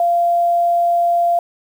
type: tone with quantisation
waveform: sine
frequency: 691 Hz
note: F5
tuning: 19 cents flat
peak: -12 dBFS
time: 0-1.39 s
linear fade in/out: 2 ms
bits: 7
effects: none